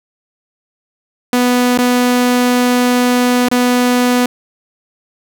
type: tone with dropouts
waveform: sawtooth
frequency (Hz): 246.9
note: B3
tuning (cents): 0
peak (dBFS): -6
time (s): 1.33-4.26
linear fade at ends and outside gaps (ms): 2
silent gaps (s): 1.776-1.786 / 3.486-3.514
effects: none